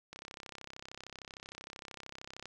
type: click train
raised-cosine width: 0.2 ms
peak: -28 dBFS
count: 78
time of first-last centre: 0.13-2.456 s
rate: 33.1 Hz
effects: none